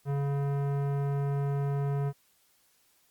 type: tone with tanh clipping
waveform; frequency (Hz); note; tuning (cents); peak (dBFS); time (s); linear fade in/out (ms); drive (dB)
sine; 140.7; C#3; +26; -29; 0.05-2.13; 50; 17
effects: white hiss -67 dBFS RMS until 3.1 s + Opus 48 kbps